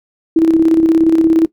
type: tone with tremolo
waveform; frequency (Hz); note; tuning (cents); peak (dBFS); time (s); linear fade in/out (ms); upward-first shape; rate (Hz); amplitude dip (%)
sine; 325.2; E4; -23; -5; 0.36-1.46; 5; square; 17; 45
effects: noise-tail reverb RT60 0.1 s tail -18 dB re dry